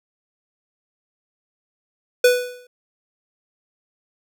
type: tone with exponential decay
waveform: square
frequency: 494.2 Hz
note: B4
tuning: 1 cent sharp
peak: -9 dBFS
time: 2.24-2.67 s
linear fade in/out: 5 ms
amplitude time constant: 92 ms
effects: none